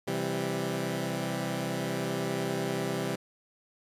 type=chord; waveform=15% pulse; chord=C major; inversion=none; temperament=equal with one note detuned; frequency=130.81 / 166.06 / 196 Hz; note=C3 / E3 / G3; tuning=0 / +13 / 0 cents; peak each=-28 dBFS; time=0.07-3.16 s; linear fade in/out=10 ms; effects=resampled to 32000 Hz